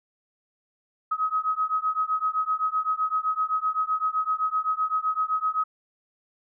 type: beating tone pair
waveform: sine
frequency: 1266 / 1273.8 Hz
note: D#6 / D#6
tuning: +30 / +40 cents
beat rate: 7.8 Hz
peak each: -26 dBFS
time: 1.11-5.64 s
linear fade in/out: 10 ms
effects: none